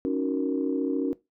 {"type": "chord", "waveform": "sine", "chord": "D# minor seventh", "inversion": "third", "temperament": "equal", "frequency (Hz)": [277.2, 311.1, 370, 466.2], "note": ["C#4", "D#4", "F#4", "A#4"], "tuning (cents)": [0, 0, 0, 0], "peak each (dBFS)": [-26, -31, -30, -31], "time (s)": [0.05, 1.13], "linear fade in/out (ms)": 0, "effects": ["noise-tail reverb RT60 0.2 s tail -19 dB re dry", "tanh soft clip ceiling -14 dBFS"]}